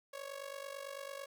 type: tone with amplitude modulation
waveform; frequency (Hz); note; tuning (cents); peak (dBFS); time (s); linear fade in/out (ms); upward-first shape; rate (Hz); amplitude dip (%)
sawtooth; 554.4; C#5; 0; -36; 0.13-1.26; 10; sine; 49; 80
effects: none